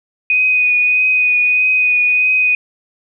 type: tone with vibrato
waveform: sine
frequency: 2489 Hz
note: D#7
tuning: in tune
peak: -10 dBFS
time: 0.3-2.55 s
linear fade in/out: 2 ms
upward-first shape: triangle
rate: 1.6 Hz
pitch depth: 21 cents each way
effects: none